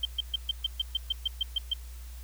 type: tone bursts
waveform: sine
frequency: 3136 Hz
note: G7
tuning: in tune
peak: -24 dBFS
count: 12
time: 0.03-1.736 s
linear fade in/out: 5 ms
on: 23 ms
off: 130 ms
effects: added 60 Hz sine -40 dBFS peak until 2.23 s + white hiss -54 dBFS RMS until 2.23 s